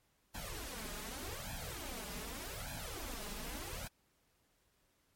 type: noise with flanger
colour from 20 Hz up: pink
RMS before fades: -44 dBFS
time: 0.34-3.88 s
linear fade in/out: 10 ms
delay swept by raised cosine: 1.2 to 4.9 ms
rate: 0.84 Hz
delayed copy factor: +1
effects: pink hiss -75 dBFS RMS until 5.15 s + MP3 64 kbps